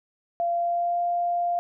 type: tone with pitch glide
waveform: sine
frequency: 688 to 697.6 Hz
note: F5 to F5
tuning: -26 to -2 cents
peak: -22 dBFS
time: 0.4-1.59 s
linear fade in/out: 0 ms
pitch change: +24 cents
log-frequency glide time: 0.52-1 s
effects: none